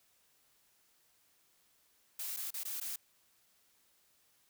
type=noise with dropouts; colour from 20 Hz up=blue; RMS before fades=-40 dBFS; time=2.19-2.96 s; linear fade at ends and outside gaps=5 ms; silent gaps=2.365-2.369 / 2.506-2.54 / 2.635-2.651 / 2.801-2.811 s; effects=white hiss -71 dBFS RMS until 4.49 s